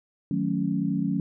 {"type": "chord", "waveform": "sine", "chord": "D# half-diminished seventh", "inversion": "none", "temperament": "equal", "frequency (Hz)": [155.56, 185, 220, 277.2], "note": ["D#3", "F#3", "A3", "C#4"], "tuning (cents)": [0, 0, 0, 0], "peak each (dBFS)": [-31, -27, -30, -28], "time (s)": [0.31, 1.2], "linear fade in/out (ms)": 2, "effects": []}